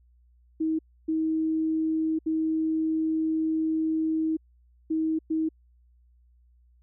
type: tone bursts at uneven times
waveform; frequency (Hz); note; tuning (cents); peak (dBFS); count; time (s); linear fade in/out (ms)
sine; 317.9; D#4; +37; -23; 5; 0.6-0.79 / 1.08-2.19 / 2.26-4.37 / 4.9-5.19 / 5.3-5.49; 10
effects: added 60 Hz sine -57 dBFS peak until 6.82 s